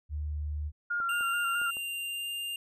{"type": "tone", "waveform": "sine", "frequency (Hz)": 74.8, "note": "D2", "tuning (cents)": 32, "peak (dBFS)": -31, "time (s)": [0.09, 0.72], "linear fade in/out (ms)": 50}
{"type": "tone with vibrato", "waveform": "sine", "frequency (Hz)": 1396.9, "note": "F6", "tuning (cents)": 0, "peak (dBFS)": -28, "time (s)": [0.9, 1.71], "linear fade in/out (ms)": 10, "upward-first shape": "square", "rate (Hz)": 4.6, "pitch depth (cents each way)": 26}
{"type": "clicks", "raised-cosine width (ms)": 1, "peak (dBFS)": -34, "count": 4, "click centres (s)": [1.002, 1.209, 1.616, 1.769]}
{"type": "tone with pitch glide", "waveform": "square", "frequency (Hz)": [2785, 2801], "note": ["F7", "F7"], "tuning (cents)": [-5, 4], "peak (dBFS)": -34, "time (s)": [1.09, 2.56], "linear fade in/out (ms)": 2, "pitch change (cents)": 9, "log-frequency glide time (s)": [2.01, 2.3]}
{"effects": []}